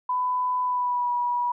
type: tone with pitch glide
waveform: sine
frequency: 1000 to 971 Hz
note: B5 to B5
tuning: +21 to -30 cents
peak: -22 dBFS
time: 0.09-1.52 s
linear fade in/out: 5 ms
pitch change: -51 cents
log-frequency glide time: 0.63-1.11 s
effects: none